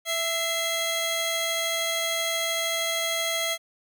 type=tone cluster; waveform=sawtooth; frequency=660 / 2059 / 3287 Hz; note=E5 / C7 / G#7; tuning=+2 / -28 / -19 cents; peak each=-26 dBFS; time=0.05-3.58 s; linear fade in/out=50 ms; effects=none